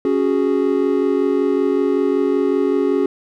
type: chord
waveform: triangle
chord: C# suspended fourth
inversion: none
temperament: equal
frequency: 277.2 / 370 / 415.3 Hz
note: C#4 / F#4 / G#4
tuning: 0 / 0 / 0 cents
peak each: -17 dBFS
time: 0.05-3.06 s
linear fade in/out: 2 ms
effects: none